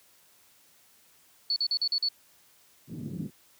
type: tone bursts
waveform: sine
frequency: 4435 Hz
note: C#8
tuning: in tune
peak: -24 dBFS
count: 6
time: 1.5-2.087 s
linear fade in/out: 2 ms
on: 62 ms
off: 43 ms
type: band-pass noise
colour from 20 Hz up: pink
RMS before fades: -37 dBFS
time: 2.87-3.31 s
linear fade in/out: 50 ms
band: 130 to 280 Hz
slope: 24 dB/octave
effects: white hiss -61 dBFS RMS until 3.59 s + high-pass 60 Hz 12 dB/octave